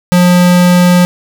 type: tone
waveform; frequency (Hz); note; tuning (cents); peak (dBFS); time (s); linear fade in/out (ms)
square; 178.1; F3; +34; -5; 0.12-1.05; 0
effects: none